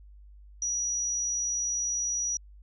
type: tone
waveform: sine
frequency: 5820 Hz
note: F#8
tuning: 29 cents flat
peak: -27 dBFS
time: 0.62-2.37 s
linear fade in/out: 2 ms
effects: added 50 Hz sine -48 dBFS peak until 2.62 s